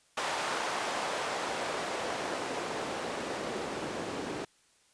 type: noise with band-pass filter sweep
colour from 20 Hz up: white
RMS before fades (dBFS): -35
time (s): 0.17-4.45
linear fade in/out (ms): 5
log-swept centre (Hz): 870 to 310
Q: 0.96
effects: white hiss -66 dBFS RMS until 4.93 s + resampled to 22050 Hz